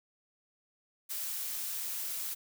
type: noise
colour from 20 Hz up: blue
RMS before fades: -37 dBFS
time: 1.09-2.35 s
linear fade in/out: 20 ms
effects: none